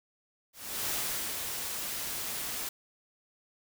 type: noise with ADSR envelope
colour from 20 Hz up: white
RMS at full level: -32 dBFS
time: 0.53-2.69 s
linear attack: 360 ms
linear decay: 430 ms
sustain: -4 dB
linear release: 4 ms
effects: none